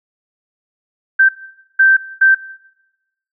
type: tone bursts at uneven times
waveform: sine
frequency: 1561 Hz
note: G6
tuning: 8 cents flat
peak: -6 dBFS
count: 3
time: 1.19-1.29 / 1.79-1.97 / 2.21-2.35 s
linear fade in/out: 10 ms
effects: noise-tail reverb RT60 1.0 s tail -20 dB re dry